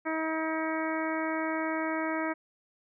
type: harmonic tone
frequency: 318.6 Hz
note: D#4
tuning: 41 cents sharp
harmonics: 1 / 2 / 3 / 4 / 5 / 6 / 7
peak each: -32 / -35 / -37 / -38 / -39 / -40 / -40 dBFS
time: 0.05-2.34 s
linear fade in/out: 20 ms
effects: none